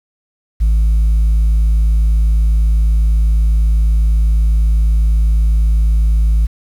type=tone; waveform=sine; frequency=54 Hz; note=A1; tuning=32 cents flat; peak=-6 dBFS; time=0.6-6.47 s; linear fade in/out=20 ms; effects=tanh soft clip ceiling -8 dBFS + 7-bit